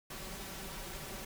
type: noise with comb filter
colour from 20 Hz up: pink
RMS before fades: -44 dBFS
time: 0.1-1.25 s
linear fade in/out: 5 ms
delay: 5.2 ms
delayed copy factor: +0.55
effects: none